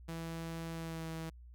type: tone with pitch glide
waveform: sawtooth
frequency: 164.81 to 162.07 Hz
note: E3 to E3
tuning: 0 to -29 cents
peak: -36 dBFS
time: 0.08-1.3 s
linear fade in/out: 10 ms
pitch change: -29 cents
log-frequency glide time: 0.72-1.09 s
effects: added 60 Hz sine -51 dBFS peak until 1.54 s